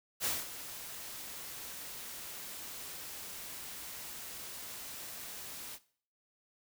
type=noise with ADSR envelope; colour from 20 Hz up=white; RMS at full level=-32 dBFS; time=0.2-5.79 s; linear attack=51 ms; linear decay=200 ms; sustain=-13 dB; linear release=48 ms; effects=noise-tail reverb RT60 0.5 s tail -18 dB re dry